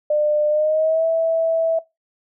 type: tone with pitch glide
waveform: sine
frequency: 600 to 654.3 Hz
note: D5 to E5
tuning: +37 to -13 cents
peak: -15 dBFS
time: 0.1-1.79 s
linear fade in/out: 5 ms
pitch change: +150 cents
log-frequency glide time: 0.49-1.06 s
effects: noise-tail reverb RT60 0.2 s tail -20 dB re dry